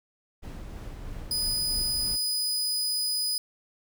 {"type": "noise with tremolo", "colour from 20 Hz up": "brown", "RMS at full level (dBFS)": -37, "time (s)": [0.42, 2.17], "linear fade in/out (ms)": 20, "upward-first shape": "sine", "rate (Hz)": 3.1, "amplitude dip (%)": 25}
{"type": "tone", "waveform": "sawtooth", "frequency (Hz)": 4978, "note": "D#8", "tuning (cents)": 0, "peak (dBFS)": -23, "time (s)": [1.31, 3.38], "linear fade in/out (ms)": 2}
{"effects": []}